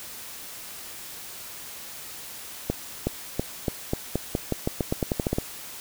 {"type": "accelerating click train", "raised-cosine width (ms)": 2, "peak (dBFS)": -10, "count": 17, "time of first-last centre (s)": [2.7, 5.385], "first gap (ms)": 370, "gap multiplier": 0.88, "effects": ["white hiss -40 dBFS RMS until 5.8 s"]}